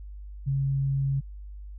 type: tone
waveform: sine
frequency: 136.8 Hz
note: C#3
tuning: 23 cents flat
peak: -23 dBFS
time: 0.46-1.21 s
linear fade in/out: 20 ms
effects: added 50 Hz sine -38 dBFS peak until 1.78 s